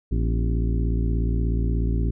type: harmonic tone with a mistuned harmonic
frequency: 56.7 Hz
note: A#1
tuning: 47 cents flat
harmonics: 1 / 2 / 3 / 4 / 5 / 6 / 7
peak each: -21 / -27 / -31 / -33 / -35 / -37 / -38 dBFS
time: 0.11-2.11 s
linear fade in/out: 10 ms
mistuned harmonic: 4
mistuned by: +130 cents
effects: none